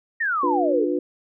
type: exponential sweep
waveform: sine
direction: down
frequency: 1894 to 403.8 Hz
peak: -20 dBFS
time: 0.2-0.85 s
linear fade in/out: 10 ms
type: chord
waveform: sine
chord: B diminished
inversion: first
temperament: just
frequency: 296.3 / 355.6 / 493.9 Hz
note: D4 / F4 / B4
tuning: +15 / +31 / 0 cents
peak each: -24 / -24 / -27 dBFS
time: 0.43-0.99 s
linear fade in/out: 5 ms
effects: none